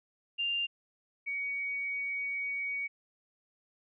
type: tone pair in turn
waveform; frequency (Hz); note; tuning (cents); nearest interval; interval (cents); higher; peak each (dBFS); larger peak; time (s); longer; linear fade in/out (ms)
sine; 2794 / 2248; F7 / C#7; 0 / +24; major third; 376; first; -29 / -32; first; 0.38-0.67 / 1.26-2.88; second; 20
effects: none